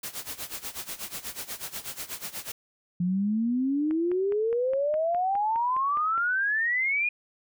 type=noise with tremolo; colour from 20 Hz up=white; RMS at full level=-34 dBFS; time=0.03-2.52 s; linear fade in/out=5 ms; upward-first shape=sine; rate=8.2 Hz; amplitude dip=85%
type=exponential sweep; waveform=sine; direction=up; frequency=173.3 to 2469 Hz; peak=-23 dBFS; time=3-7.09 s; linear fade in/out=5 ms
type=click train; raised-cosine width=0.5 ms; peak=-27 dBFS; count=12; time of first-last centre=3.91-6.178 s; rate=4.85 Hz
effects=none